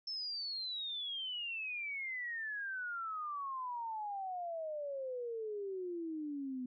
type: exponential sweep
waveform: sine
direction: down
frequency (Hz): 5340 to 247.7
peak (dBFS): -38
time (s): 0.07-6.66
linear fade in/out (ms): 5
effects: none